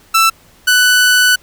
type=tone pair in turn; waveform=sawtooth; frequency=1328 / 1490.6 Hz; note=E6 / F#6; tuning=+12 / +12 cents; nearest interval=major second; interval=200 cents; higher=second; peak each=-4 dBFS; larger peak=neither; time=0.14-0.3 / 0.67-1.36 s; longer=second; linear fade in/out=10 ms; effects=pink hiss -47 dBFS RMS until 1.42 s